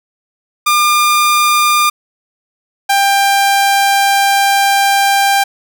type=tone pair in turn; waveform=sawtooth; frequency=1203 / 793.2 Hz; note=D6 / G5; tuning=+41 / +20 cents; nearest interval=perfect fifth; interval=721 cents; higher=first; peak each=-5 dBFS; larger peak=neither; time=0.66-1.9 / 2.89-5.44 s; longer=second; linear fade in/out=10 ms; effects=none

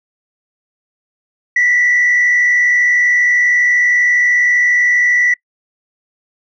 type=tone with frequency modulation; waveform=sine; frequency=1964 Hz; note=B6; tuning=10 cents flat; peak=-8 dBFS; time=1.56-5.34 s; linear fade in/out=5 ms; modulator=67.4 Hz; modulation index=0.62; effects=noise-tail reverb RT60 0.1 s tail -24 dB re dry + tanh soft clip ceiling -6 dBFS

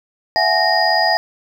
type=tone cluster; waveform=sine; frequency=665 / 742 / 843 / 1851 / 4917 Hz; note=E5 / F#5 / G#5 / A#6 / D#8; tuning=+15 / +5 / +26 / -13 / -21 cents; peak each=-19 dBFS; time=0.36-1.17 s; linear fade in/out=0 ms; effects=7-bit

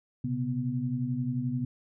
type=tone cluster; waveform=sine; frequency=123.2 / 134.6 / 246.8 Hz; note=B2 / C3 / B3; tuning=-4 / +49 / -1 cents; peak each=-34 / -32 / -31 dBFS; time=0.24-1.65 s; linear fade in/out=5 ms; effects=none

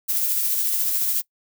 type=noise with tremolo; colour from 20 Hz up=violet; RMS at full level=-21 dBFS; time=0.08-1.22 s; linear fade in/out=20 ms; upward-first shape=sine; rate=14 Hz; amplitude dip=30%; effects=noise-tail reverb RT60 0.1 s tail -22 dB re dry

